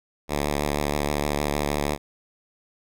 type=tone with vibrato; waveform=5% pulse; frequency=73.1 Hz; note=D2; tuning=7 cents flat; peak=-12 dBFS; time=0.28-1.98 s; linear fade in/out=50 ms; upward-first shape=triangle; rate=6.3 Hz; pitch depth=40 cents each way; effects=none